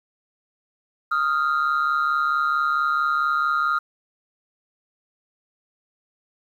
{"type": "tone pair together", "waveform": "sine", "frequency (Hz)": [1244.5, 1389], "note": ["D#6", "F6"], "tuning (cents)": [0, -10], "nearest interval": "major second", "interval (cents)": 190, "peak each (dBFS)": -20, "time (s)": [1.11, 3.79], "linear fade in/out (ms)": 10, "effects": ["tanh soft clip ceiling -15 dBFS", "9-bit"]}